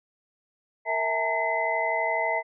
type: tone cluster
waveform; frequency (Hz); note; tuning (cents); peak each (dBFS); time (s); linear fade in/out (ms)
sine; 462.8 / 653 / 841 / 913 / 2036; A#4 / E5 / G#5 / A#5 / C7; -13 / -17 / +22 / -36 / -48; -35 / -28 / -34 / -29 / -28; 0.85-2.43; 50
effects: none